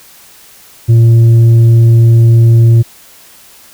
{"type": "tone with tanh clipping", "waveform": "sine", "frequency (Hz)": 115.4, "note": "A#2", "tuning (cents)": -17, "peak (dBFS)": -3, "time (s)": [0.88, 2.83], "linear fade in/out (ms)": 20, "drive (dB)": 4, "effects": ["white hiss -39 dBFS RMS until 3.73 s"]}